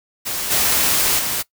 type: noise with level steps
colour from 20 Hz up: white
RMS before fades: -24 / -17 / -22 dBFS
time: 0.25-1.43 s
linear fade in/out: 20 ms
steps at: 0.5 / 1.18 s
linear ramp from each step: 20 ms
effects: noise-tail reverb RT60 0.1 s tail -20 dB re dry